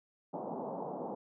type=band-pass noise; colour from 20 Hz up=white; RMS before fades=-40 dBFS; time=0.33-1.15 s; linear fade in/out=10 ms; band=150 to 910 Hz; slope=48 dB/octave; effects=none